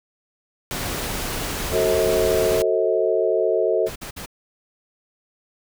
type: noise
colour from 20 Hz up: pink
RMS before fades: -27 dBFS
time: 0.71-2.62 s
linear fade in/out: 0 ms
type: chord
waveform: sine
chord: F# diminished seventh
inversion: none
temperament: just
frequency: 370 / 444 / 532.8 / 639.4 Hz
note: F#4 / A4 / C5 / Eb5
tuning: 0 / +16 / +31 / +47 cents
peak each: -23 / -21 / -25 / -22 dBFS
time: 1.71-3.9 s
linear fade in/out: 50 ms
type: noise bursts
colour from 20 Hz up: pink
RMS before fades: -34 dBFS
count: 3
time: 3.86-4.261 s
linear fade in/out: 10 ms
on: 99 ms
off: 52 ms
effects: none